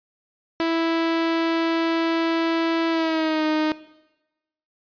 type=tone with pitch glide; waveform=sawtooth; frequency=329.6 to 309.3 Hz; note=E4 to D#4; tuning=0 to -10 cents; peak=-16 dBFS; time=0.6-3.72 s; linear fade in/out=0 ms; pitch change=-110 cents; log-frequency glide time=2.9-3.44 s; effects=noise-tail reverb RT60 1.0 s tail -18 dB re dry + resampled to 11025 Hz